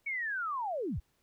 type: linear sweep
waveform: sine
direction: down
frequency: 2257 to 33.13 Hz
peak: -32 dBFS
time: 0.06-1 s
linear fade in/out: 10 ms
effects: pink hiss -74 dBFS RMS until 1.22 s